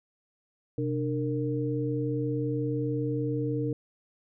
sine tone cluster, 128.8 / 298.2 / 461.4 Hz, C3 / D4 / A#4, -27 / +27 / -18 cents, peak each -30 / -31 / -32 dBFS, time 0.78-3.73 s, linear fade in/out 2 ms, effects none

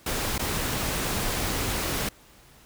pink noise with dropouts, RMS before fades -28 dBFS, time 0.06-2.09 s, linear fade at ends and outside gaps 5 ms, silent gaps 0.381-0.392 s, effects pink hiss -54 dBFS RMS until 2.65 s

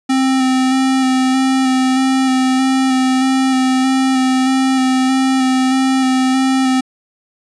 square tone with vibrato, 261.6 Hz, C4, in tune, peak -12 dBFS, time 0.09-6.81 s, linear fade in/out 10 ms, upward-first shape square, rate 1.6 Hz, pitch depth 14 cents each way, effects resampled to 22050 Hz

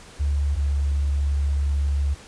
sine tone pair in turn, 71.6 / 70.94 Hz, D2 / C#2, -43 / +41 cents, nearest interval unison, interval 16 cents, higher first, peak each -19 dBFS, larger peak neither, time 0.19-0.56 / 0.56-2.15 s, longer second, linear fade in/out 20 ms, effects pink hiss -45 dBFS RMS until 2.27 s + resampled to 22050 Hz

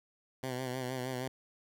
10% pulse tone with vibrato, 127.9 Hz, C3, 39 cents flat, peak -27 dBFS, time 0.43-1.28 s, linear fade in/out 5 ms, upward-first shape sine, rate 6.4 Hz, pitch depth 48 cents each way, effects none

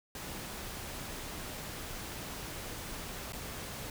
pink noise with dropouts, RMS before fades -42 dBFS, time 0.15-3.9 s, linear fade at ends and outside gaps 2 ms, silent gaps 3.323-3.331 s, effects none

